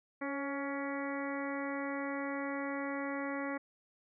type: harmonic tone with a mistuned harmonic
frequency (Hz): 280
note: C#4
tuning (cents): +18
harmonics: 1 / 2 / 3 / 4 / 5 / 6 / 7 / 8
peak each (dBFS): -38 / -41 / -46 / -45 / -47 / -49 / -44 / -50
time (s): 0.21-3.58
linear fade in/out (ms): 10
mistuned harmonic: 2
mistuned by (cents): -27
effects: none